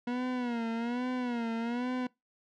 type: tone with vibrato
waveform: 40% pulse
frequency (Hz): 240.2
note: B3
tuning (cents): -48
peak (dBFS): -30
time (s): 0.07-2.07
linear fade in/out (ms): 5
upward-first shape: sine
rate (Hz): 1.2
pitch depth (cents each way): 93
effects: noise-tail reverb RT60 0.2 s tail -23 dB re dry + low-pass 3000 Hz 12 dB/octave